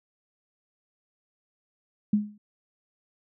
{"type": "tone with exponential decay", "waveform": "sine", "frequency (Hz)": 208.6, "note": "G#3", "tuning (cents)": 8, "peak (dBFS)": -16, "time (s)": [2.13, 2.38], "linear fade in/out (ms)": 5, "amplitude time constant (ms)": 54, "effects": []}